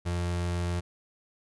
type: tone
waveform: 35% pulse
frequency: 87.31 Hz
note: F2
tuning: in tune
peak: -26 dBFS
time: 0.05-0.81 s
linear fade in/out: 20 ms
effects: resampled to 24000 Hz